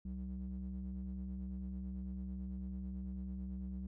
triangle ring-modulated tone, 61.74 Hz, B1, in tune, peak -35 dBFS, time 0.05-3.87 s, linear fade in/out 5 ms, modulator 128 Hz, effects none

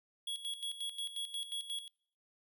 square tone with tremolo, 3340 Hz, G#7, 9 cents sharp, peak -37 dBFS, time 0.27-1.88 s, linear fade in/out 5 ms, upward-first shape square, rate 5.6 Hz, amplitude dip 70%, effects noise-tail reverb RT60 0.6 s tail -26 dB re dry

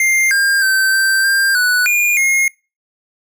square tone with pitch steps, 2106 / 1604 / 1548 / 1562 / 1590 / 1480 / 2423 / 2147 Hz, C7 / G6 / G6 / G6 / G6 / F#6 / D#7 / C7, +11 / +39 / -22 / -7 / +24 / 0 / -47 / +44 cents, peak -12 dBFS, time 0-2.48 s, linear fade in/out 2 ms, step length 310 ms, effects noise-tail reverb RT60 0.3 s tail -25 dB re dry

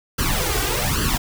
pink noise with flanger, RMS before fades -21 dBFS, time 0.18-1.18 s, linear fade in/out 10 ms, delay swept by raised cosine 0.65 to 2.65 ms, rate 1.2 Hz, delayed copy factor +0.85, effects none

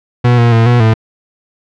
40% pulse tone with pitch steps, 121.9 / 118.3 / 114.1 / 121.3 / 111.1 Hz, B2 / A#2 / A#2 / B2 / A2, -22 / +26 / -37 / -31 / +17 cents, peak -5 dBFS, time 0.24-0.94 s, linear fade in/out 10 ms, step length 140 ms, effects low-pass 3000 Hz 12 dB/octave

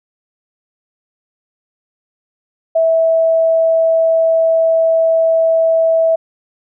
sine tone, 653 Hz, E5, 17 cents flat, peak -9 dBFS, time 2.75-6.16 s, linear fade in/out 10 ms, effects none

